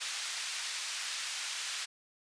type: band-pass noise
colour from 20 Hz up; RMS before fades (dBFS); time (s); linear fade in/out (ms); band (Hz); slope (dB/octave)
white; -38; 0-1.86; 20; 1500 to 6000; 12
effects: resampled to 22050 Hz